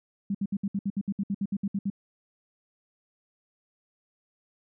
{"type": "tone bursts", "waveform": "sine", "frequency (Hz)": 199, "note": "G3", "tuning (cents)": 26, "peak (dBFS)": -25, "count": 15, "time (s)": [0.3, 1.901], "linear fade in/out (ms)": 5, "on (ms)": 47, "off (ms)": 64, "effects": []}